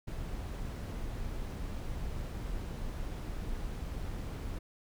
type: noise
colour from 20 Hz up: brown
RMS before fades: -38 dBFS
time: 0.07-4.59 s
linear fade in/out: 10 ms
effects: none